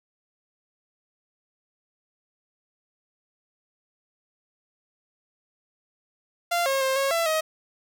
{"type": "tone with pitch steps", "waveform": "sawtooth", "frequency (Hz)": [692, 541, 530, 547, 669, 631], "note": ["F5", "C#5", "C5", "C#5", "E5", "D#5"], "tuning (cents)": [-16, -42, 22, -23, 25, 24], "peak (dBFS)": -18, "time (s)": [6.51, 7.41], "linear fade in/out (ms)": 10, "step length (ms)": 150, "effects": []}